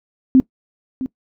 sine tone with echo, 260.5 Hz, C4, 7 cents flat, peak -6 dBFS, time 0.35-0.4 s, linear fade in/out 0 ms, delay 660 ms, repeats 1, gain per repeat -14 dB, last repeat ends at 1.06 s, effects noise-tail reverb RT60 0.1 s tail -20 dB re dry

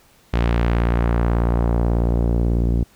sawtooth tone with low-pass filter sweep, 58.3 Hz, A#1, 1 cent sharp, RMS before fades -18 dBFS, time 0.33-2.84 s, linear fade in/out 10 ms, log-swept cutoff 3300 to 310 Hz, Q 0.94, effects pink hiss -54 dBFS RMS until 2.95 s

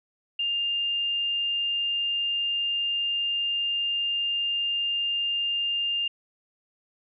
sine tone, 2805 Hz, F7, 7 cents sharp, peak -24 dBFS, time 0.39-6.08 s, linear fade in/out 5 ms, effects none

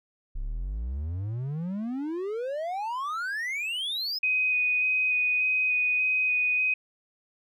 triangle exponential sweep, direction up, 30.73 to 5210 Hz, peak -27 dBFS, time 0.35-4.19 s, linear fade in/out 10 ms
sine tone with vibrato, 2500 Hz, D#7, 8 cents sharp, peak -22 dBFS, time 4.23-6.74 s, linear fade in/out 5 ms, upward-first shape square, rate 1.7 Hz, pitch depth 9 cents each way
effects none

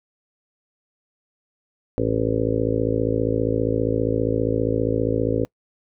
harmonic tone, 55 Hz, A1, in tune, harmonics 1 / 2 / 3 / 4 / 5 / 6 / 7 / 8 / 9 / 10, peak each -32 / -26 / -33 / -34 / -25 / -33 / -28 / -26 / -25 / -32 dBFS, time 1.98-5.45 s, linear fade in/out 0 ms, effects noise-tail reverb RT60 0.1 s tail -25 dB re dry

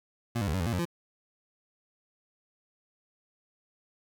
25% pulse tone with pitch steps, 117.7 / 100.3 / 75.7 / 95 / 83.5 / 116.9 / 89.8 / 171.6 Hz, A#2 / G2 / D#2 / F#2 / E2 / A#2 / F2 / F3, +17 / +40 / -47 / +46 / +23 / +5 / +49 / -30 cents, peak -24 dBFS, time 0.35-0.854 s, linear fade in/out 10 ms, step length 63 ms, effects 10-bit

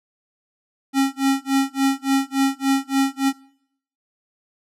square tone with tremolo, 271.4 Hz, C#4, 36 cents flat, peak -15 dBFS, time 0.93-3.33 s, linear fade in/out 50 ms, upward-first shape sine, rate 3.5 Hz, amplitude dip 100%, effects noise-tail reverb RT60 0.7 s tail -23 dB re dry + resampled to 32000 Hz

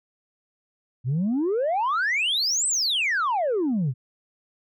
sine exponential two-way sweep, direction up then down, 116.54 to 8372 to 116.54 Hz, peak -19 dBFS, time 1.04-3.94 s, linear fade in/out 50 ms, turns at 2.67 s, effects tanh soft clip ceiling -19 dBFS

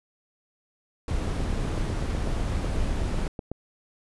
brown noise, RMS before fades -27 dBFS, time 1.08-3.28 s, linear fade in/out 2 ms
click train, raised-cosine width 2 ms, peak -19 dBFS, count 19, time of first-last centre 1.28-3.516 s, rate 8.05 Hz
effects resampled to 24000 Hz

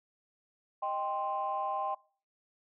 sine chord, C minor, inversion first, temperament equal with one note detuned, 622.3 / 789.9 / 1046.5 Hz, Eb5 / G5 / C6, 0 / +13 / 0 cents, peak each -38 / -33 / -34 dBFS, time 0.82-1.95 s, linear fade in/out 10 ms, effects noise-tail reverb RT60 0.4 s tail -22 dB re dry + tanh soft clip ceiling -23 dBFS

